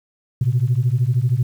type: beating tone pair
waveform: sine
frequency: 117.2 / 130.2 Hz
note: A#2 / C3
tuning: +10 / -8 cents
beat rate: 13 Hz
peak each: -17 dBFS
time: 0.41-1.43 s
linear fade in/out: 5 ms
effects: tanh soft clip ceiling -9 dBFS + 8-bit